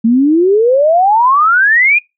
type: exponential sweep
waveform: sine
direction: up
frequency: 220 to 2489 Hz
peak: -6 dBFS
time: 0.04-1.99 s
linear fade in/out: 10 ms
effects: noise-tail reverb RT60 0.2 s tail -24 dB re dry